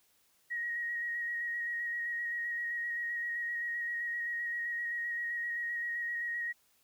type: tone with vibrato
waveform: sine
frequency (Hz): 1889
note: A#6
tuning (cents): +22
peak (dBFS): -33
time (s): 0.5-6.53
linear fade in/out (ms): 20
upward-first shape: square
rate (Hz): 7.7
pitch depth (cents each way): 16
effects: white hiss -70 dBFS RMS until 6.83 s